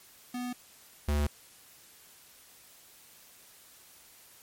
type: tone pair in turn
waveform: square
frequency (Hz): 246.9 / 73.4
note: B3 / D2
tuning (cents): 0 / 0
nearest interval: octave + major sixth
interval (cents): 2100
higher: first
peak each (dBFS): -34 / -26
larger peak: second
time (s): 0.34-0.53 / 1.08-1.27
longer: neither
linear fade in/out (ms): 5
effects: white hiss -56 dBFS RMS until 4.42 s + MP3 64 kbps